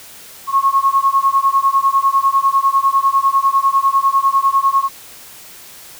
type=beating tone pair; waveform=sine; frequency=1087 / 1097 Hz; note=C#6 / C#6; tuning=-34 / -18 cents; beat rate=10 Hz; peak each=-14 dBFS; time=0.47-4.89 s; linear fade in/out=50 ms; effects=white hiss -38 dBFS RMS until 5.99 s